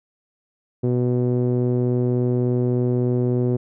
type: tone with low-pass filter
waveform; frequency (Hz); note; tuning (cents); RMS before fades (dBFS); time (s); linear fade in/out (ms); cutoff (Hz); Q
sawtooth; 123.47; B2; 0; -20; 0.83-3.57; 10; 400; 2.3
effects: none